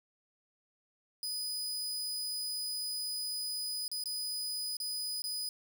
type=tone with dropouts; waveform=sawtooth; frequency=4978 Hz; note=D#8; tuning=in tune; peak=-32 dBFS; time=1.23-5.49 s; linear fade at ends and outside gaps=1 ms; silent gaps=3.88-3.915 / 4.038-4.057 / 4.768-4.801 / 5.22-5.24 s; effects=none